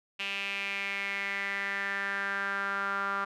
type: tone with band-pass filter sweep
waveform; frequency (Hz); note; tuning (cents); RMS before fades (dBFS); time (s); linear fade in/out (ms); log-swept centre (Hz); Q
sawtooth; 198.1; G3; +18; -33; 0.19-3.25; 10; 2700 to 1300; 5.3
effects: none